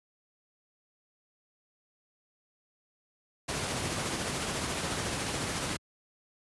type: noise with tremolo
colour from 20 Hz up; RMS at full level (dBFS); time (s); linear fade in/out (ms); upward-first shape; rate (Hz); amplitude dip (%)
pink; -31; 3.48-5.77; 10; triangle; 14; 30
effects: high-pass 80 Hz 12 dB/octave + resampled to 24000 Hz